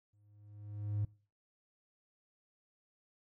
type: tone with exponential growth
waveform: triangle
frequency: 103.83 Hz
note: G#2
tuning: in tune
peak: -27 dBFS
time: 0.13-1.05 s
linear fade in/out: 5 ms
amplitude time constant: 200 ms
effects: noise-tail reverb RT60 0.4 s tail -24 dB re dry + tanh soft clip ceiling -26 dBFS